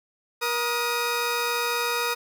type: tone pair together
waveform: 15% pulse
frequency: 476.1 / 1247 Hz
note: A#4 / D#6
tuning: +37 / +3 cents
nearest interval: octave + perfect fourth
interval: 1666 cents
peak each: -20 / -21 dBFS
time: 0.41-2.15 s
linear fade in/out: 20 ms
effects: none